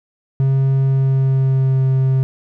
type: tone with pitch glide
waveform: triangle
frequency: 134.7 to 132.31 Hz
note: C#3 to C3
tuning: -49 to +20 cents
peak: -10 dBFS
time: 0.4-2.23 s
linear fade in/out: 0 ms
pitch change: -31 cents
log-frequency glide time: 0.83-1.84 s
effects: none